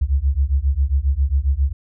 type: beating tone pair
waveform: sine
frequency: 65.41 / 72.81 Hz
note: C2 / D2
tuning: 0 / -14 cents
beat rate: 7.4 Hz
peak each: -18 dBFS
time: 0.01-1.73 s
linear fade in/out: 10 ms
effects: none